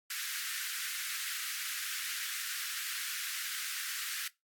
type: high-pass noise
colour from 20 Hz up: pink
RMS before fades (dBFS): -38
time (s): 0.1-4.28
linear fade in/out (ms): 5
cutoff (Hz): 1400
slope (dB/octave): 48
effects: noise-tail reverb RT60 0.2 s tail -21 dB re dry + AAC 64 kbps

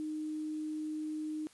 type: tone with quantisation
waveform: sine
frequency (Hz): 308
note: D#4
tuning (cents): -17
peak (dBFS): -35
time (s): 0-1.47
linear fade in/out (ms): 0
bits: 10
effects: white hiss -62 dBFS RMS until 1.53 s + resampled to 24000 Hz

